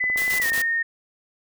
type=tone with pitch glide; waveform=sine; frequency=2006 to 1839.5 Hz; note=B6 to A#6; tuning=+26 to -24 cents; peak=-20 dBFS; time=0-0.83 s; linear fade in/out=10 ms; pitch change=-150 cents; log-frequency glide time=0.4-0.46 s
type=click train; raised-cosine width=1 ms; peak=-23 dBFS; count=10; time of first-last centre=0.04-0.579 s; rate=16.7 Hz
type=noise with exponential decay; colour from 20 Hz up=white; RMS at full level=-29 dBFS; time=0.17-0.77 s; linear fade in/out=5 ms; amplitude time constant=130 ms
type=noise bursts; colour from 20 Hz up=white; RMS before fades=-29 dBFS; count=3; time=0.3-0.618 s; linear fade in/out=0 ms; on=86 ms; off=30 ms
effects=none